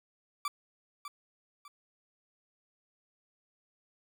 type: tone with echo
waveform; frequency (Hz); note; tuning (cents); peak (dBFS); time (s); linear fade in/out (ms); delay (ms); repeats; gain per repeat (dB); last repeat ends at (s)
40% pulse; 1163; D6; -17; -30; 0.45-0.48; 2; 600; 2; -9; 1.68
effects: none